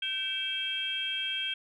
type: tone cluster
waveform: sine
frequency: 1546 / 2299 / 2651 / 3216 Hz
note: G6 / D7 / E7 / G7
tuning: -24 / -37 / +9 / +44 cents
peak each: -39 / -40 / -37 / -31 dBFS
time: 0.02-1.54 s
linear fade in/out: 5 ms
effects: tanh soft clip ceiling -20 dBFS